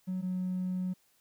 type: tone pair in turn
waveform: triangle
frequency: 185 / 183.62 Hz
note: F#3 / F#3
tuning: 0 / -13 cents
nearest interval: unison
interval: 13 cents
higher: first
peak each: -28 / -27 dBFS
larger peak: second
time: 0.07-0.22 / 0.22-0.94 s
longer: second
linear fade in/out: 20 ms
effects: tanh soft clip ceiling -27 dBFS + white hiss -69 dBFS RMS until 1.2 s